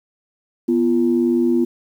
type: tone pair together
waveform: sine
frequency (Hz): 245.7 / 344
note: B3 / F4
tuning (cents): -9 / -26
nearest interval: tritone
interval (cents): 583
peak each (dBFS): -16 / -16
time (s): 0.68-1.65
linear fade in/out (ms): 10
effects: tanh soft clip ceiling -6 dBFS + 8-bit